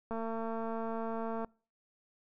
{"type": "click train", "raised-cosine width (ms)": 1, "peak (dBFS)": -25, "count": 303, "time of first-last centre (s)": [0.11, 1.446], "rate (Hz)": 226, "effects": ["noise-tail reverb RT60 0.4 s tail -25 dB re dry"]}